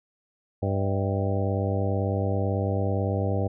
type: harmonic tone with a mistuned harmonic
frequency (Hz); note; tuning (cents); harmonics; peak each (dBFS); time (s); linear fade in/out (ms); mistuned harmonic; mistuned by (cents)
98; G2; 0; 1 / 2 / 3 / 4 / 5 / 6 / 7 / 8; -25 / -32 / -34 / -35 / -32 / -34 / -36 / -37; 0.62-3.48; 10; 7; -74
effects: none